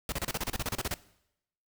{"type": "noise bursts", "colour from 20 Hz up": "pink", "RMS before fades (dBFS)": -32, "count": 14, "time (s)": [0.09, 0.941], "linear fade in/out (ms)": 2, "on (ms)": 32, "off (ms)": 31, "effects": ["noise-tail reverb RT60 0.8 s tail -19 dB re dry"]}